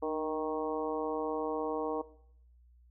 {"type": "harmonic tone with a mistuned harmonic", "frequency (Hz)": 156.3, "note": "D#3", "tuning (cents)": 8, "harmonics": [2, 3, 4, 5, 6, 7], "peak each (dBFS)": [-38, -33, -40, -41, -42, -43], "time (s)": [0.02, 2.02], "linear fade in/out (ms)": 10, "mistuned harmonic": 2, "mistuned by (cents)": -39, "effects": ["noise-tail reverb RT60 0.7 s tail -19 dB re dry", "added 60 Hz sine -58 dBFS peak until 2.9 s"]}